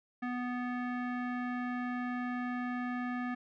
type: tone with low-pass filter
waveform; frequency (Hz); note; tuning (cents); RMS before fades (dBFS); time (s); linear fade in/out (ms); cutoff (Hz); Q
square; 246.9; B3; 0; -36; 0.22-3.35; 10; 1800; 2.5
effects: none